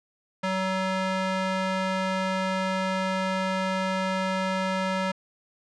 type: tone with band-pass filter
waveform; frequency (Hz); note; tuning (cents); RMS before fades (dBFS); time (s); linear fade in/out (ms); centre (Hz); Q
square; 188.7; F#3; +34; -27; 0.43-5.12; 10; 1300; 0.55
effects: resampled to 22050 Hz